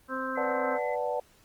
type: harmonic tone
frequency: 261.6 Hz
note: C4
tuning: in tune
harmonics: 1 / 2 / 4 / 5 / 6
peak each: -36 / -36 / -36 / -36 / -36 dBFS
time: 0.08-0.79 s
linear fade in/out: 50 ms
type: tone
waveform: sine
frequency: 2028 Hz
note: B6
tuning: 45 cents sharp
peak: -39 dBFS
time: 0.35-0.96 s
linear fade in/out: 20 ms
type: chord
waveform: sine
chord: B minor seventh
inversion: none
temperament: equal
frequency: 493.9 / 587.3 / 740 / 880 Hz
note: B4 / D5 / F#5 / A5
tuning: 0 / 0 / 0 / 0 cents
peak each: -32 / -32 / -35 / -35 dBFS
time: 0.37-1.2 s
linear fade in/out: 5 ms
effects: pink hiss -61 dBFS RMS until 1.44 s + Opus 24 kbps